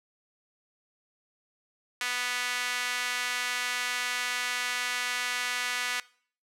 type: tone with high-pass filter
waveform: sawtooth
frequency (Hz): 246.9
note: B3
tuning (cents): 0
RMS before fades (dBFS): -31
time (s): 2.01-6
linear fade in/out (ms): 2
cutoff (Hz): 1800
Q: 1.4
effects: noise-tail reverb RT60 0.5 s tail -21 dB re dry + low-pass 11000 Hz 12 dB/octave